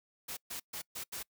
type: noise bursts at uneven times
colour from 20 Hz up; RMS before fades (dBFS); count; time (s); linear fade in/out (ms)
white; -41; 5; 0.28-0.37 / 0.5-0.6 / 0.73-0.82 / 0.95-1.04 / 1.12-1.23; 10
effects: noise-tail reverb RT60 0.1 s tail -25 dB re dry